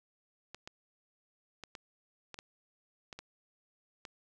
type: clicks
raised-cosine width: 0.2 ms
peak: -27 dBFS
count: 9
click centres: 0.546 / 0.675 / 1.637 / 1.752 / 2.343 / 2.389 / 3.128 / 3.19 / 4.052 s
effects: none